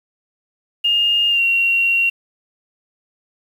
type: tone with pitch glide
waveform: sine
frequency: 2830 to 2748 Hz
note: F7 to F7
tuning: +22 to -29 cents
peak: -13 dBFS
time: 0.84-2.1 s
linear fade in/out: 10 ms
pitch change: -51 cents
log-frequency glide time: 1.29-1.42 s
effects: 7-bit